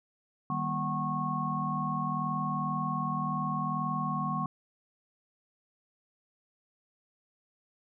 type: tone cluster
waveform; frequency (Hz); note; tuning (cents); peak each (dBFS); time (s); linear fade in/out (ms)
sine; 154.5 / 195.2 / 237.1 / 748 / 1094; D#3 / G3 / A#3 / F#5 / C#6; -12 / -7 / +30 / +19 / -23; -35 / -37 / -37 / -39 / -32; 0.5-4.46; 2
effects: none